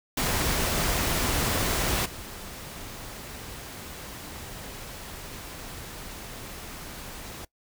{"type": "noise with level steps", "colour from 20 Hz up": "pink", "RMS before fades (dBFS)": [-26, -40], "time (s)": [0.17, 7.45], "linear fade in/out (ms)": 5, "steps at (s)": 2.05, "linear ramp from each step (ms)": 10, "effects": ["noise-tail reverb RT60 0.1 s tail -21 dB re dry"]}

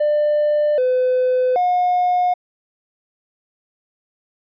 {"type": "tone with pitch steps", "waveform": "triangle", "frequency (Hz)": [596, 507, 720], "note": ["D5", "B4", "F#5"], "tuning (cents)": [25, 45, -47], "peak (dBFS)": -11, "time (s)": [0, 2.34], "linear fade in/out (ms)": 10, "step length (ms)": 780, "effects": ["tanh soft clip ceiling -10 dBFS", "resampled to 11025 Hz"]}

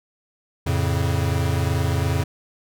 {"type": "chord", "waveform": "square", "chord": "F augmented", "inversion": "none", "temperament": "equal", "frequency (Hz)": [87.31, 110, 138.59], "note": ["F2", "A2", "C#3"], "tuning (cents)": [0, 0, 0], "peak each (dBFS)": [-23, -26, -25], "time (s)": [0.66, 2.24], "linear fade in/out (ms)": 10, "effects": []}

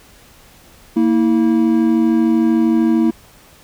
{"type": "tone pair together", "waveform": "triangle", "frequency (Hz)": [231.3, 324.4], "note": ["A#3", "E4"], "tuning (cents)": [-13, -28], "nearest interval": "tritone", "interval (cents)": 585, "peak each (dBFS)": -12, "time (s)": [0.96, 3.11], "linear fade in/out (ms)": 10, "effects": ["pink hiss -46 dBFS RMS until 3.63 s"]}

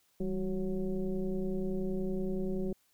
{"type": "tone with frequency modulation", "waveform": "sine", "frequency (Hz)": 194.3, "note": "G3", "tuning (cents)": -15, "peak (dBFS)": -30, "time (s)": [0.2, 2.73], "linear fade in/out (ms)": 5, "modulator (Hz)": 179, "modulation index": 1.3, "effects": ["white hiss -71 dBFS RMS until 2.93 s"]}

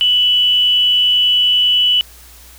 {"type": "tone with amplitude modulation", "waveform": "sine", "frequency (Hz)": 2970, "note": "F#7", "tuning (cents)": 6, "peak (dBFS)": -8, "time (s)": [0.01, 2.01], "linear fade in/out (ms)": 0, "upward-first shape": "sine", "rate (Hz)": 272, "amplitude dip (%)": 35, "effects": ["added 60 Hz sine -42 dBFS peak until 2.58 s", "white hiss -42 dBFS RMS until 2.58 s"]}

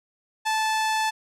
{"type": "tone", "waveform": "sawtooth", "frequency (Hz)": 874, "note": "A5", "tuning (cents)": -12, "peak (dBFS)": -18, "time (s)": [0.45, 1.11], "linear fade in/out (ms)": 20, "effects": ["low-pass 9000 Hz 12 dB/octave"]}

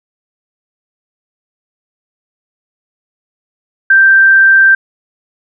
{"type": "tone", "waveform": "sine", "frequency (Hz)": 1569, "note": "G6", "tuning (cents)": 1, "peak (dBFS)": -3, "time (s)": [3.9, 4.75], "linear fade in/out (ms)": 5, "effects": []}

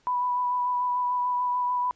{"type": "tone with vibrato", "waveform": "sine", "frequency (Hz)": 987.8, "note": "B5", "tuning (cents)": 0, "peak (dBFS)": -23, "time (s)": [0.07, 1.91], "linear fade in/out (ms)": 0, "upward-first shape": "sine", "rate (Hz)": 6.8, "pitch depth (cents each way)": 15, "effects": ["pink hiss -65 dBFS RMS until 1.95 s", "resampled to 16000 Hz"]}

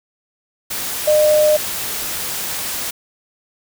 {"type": "tone in noise", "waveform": "sine", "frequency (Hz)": 607, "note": "D#5", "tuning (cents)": -43, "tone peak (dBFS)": -10, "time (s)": [1.07, 1.57], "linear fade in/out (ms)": 10, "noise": "white", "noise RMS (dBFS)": -24, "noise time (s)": [0.7, 2.91], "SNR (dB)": 11, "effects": []}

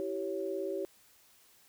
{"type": "chord", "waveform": "sine", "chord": "C# diminished", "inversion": "first", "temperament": "equal with one note detuned", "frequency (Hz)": [329.6, 387.7, 554.4], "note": ["E4", "G4", "C#5"], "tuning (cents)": [0, -19, 0], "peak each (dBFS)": [-40, -35, -38], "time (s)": [0, 0.85], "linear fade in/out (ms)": 0, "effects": ["white hiss -63 dBFS RMS until 1.68 s"]}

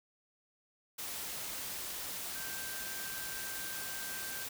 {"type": "tone in noise", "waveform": "sine", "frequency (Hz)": 1568, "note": "G6", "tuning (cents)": 0, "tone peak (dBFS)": -46, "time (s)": [2.35, 4.45], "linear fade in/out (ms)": 10, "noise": "white", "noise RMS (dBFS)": -41, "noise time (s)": [0.98, 4.49], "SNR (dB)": -8, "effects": []}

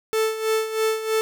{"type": "tone with tremolo", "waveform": "45% pulse", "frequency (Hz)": 440, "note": "A4", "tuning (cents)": 0, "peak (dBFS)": -18, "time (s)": [0.13, 1.21], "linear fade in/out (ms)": 0, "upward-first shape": "sine", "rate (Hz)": 3.1, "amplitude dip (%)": 70, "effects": []}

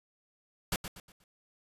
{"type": "noise with echo", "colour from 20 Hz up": "pink", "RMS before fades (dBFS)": -31, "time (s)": [0.72, 0.76], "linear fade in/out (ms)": 2, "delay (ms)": 120, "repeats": 4, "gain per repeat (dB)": -9, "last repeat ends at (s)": 1.24, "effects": ["resampled to 32000 Hz"]}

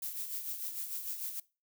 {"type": "noise with tremolo", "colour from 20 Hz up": "violet", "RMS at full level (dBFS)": -37, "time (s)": [0.02, 1.4], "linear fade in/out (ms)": 5, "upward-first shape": "sine", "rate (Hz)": 6.7, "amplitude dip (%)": 55, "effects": ["noise-tail reverb RT60 0.3 s tail -22 dB re dry"]}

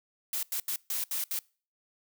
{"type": "noise bursts at uneven times", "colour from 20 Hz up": "blue", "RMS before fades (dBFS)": -32, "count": 6, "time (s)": [[0.33, 0.43], [0.52, 0.6], [0.68, 0.76], [0.9, 1.04], [1.11, 1.24], [1.31, 1.39]], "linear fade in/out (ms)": 2, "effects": ["noise-tail reverb RT60 0.4 s tail -25 dB re dry"]}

